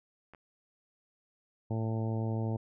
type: clicks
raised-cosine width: 0.5 ms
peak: -37 dBFS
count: 2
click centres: 0.336 / 0.348 s
type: harmonic tone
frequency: 111.7 Hz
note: A2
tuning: 27 cents sharp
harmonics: 1 / 2 / 3 / 4 / 5 / 6 / 7 / 8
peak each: -31 / -37 / -41 / -43 / -45 / -47 / -48 / -49 dBFS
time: 1.7-2.57 s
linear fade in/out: 10 ms
effects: none